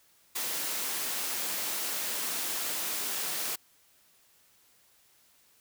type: high-pass noise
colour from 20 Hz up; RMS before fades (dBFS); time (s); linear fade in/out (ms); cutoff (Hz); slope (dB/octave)
white; -33; 0.35-3.56; 10; 210; 12
effects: white hiss -64 dBFS RMS until 5.6 s

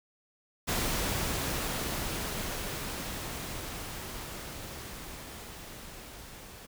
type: noise with level ramp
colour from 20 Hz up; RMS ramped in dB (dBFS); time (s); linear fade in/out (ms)
pink; -30 to -48; 0.67-6.67; 20
effects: none

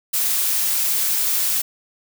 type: noise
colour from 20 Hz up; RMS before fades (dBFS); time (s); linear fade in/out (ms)
blue; -20; 0.13-1.62; 10
effects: none

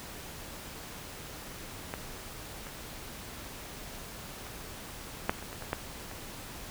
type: clicks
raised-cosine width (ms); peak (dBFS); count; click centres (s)
0.5; -19 / -27 / -29 / -10 / -29 / -27 / -26 / -15 / -29; 9; 1.939 / 2.668 / 4.467 / 5.295 / 5.426 / 5.529 / 5.623 / 5.731 / 6.114
effects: pink hiss -44 dBFS RMS until 6.7 s

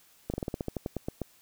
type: slowing click train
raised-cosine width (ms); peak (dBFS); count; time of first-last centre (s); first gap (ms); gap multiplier
2; -18; 13; 0.3-1.217; 38; 1.12
effects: white hiss -61 dBFS RMS until 1.41 s

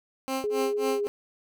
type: tone with tremolo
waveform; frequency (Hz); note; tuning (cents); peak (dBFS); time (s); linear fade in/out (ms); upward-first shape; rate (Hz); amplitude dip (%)
15% pulse; 265.1; C4; +23; -20; 0.28-1.08; 0; sine; 3.7; 100
type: tone with vibrato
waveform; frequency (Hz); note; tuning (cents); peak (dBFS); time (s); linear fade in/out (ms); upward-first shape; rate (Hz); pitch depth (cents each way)
sine; 415.3; G#4; 0; -25; 0.44-1.07; 0; triangle; 3.1; 27
effects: none

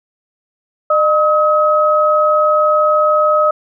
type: tone pair together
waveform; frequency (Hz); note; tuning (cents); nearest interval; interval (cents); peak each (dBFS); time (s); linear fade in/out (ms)
sine; 607.7 / 1274; D#5 / D#6; -41 / +41; octave + minor second; 1282; -12; 0.9-3.51; 5
effects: none

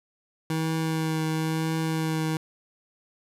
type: tone with vibrato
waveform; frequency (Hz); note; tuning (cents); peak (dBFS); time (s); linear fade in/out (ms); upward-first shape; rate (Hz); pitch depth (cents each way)
25% pulse; 159.5; D#3; +43; -21; 0.5-2.37; 2; triangle; 0.99; 16
effects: resampled to 32000 Hz

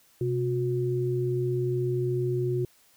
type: tone pair together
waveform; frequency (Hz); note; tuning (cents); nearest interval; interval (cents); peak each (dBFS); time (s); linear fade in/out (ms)
sine; 128.1 / 361.7; C3 / F#4; -36 / -39; octave + tritone; 1797; -27; 0.21-2.65; 2
effects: white hiss -61 dBFS RMS until 2.96 s

